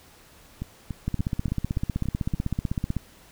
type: two click trains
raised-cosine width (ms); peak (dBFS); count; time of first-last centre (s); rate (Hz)
5; -13 / -18; 31 / 7; 1.08-2.967 / 0.62-2.344; 15.9 / 3.48
effects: pink hiss -53 dBFS RMS until 3.31 s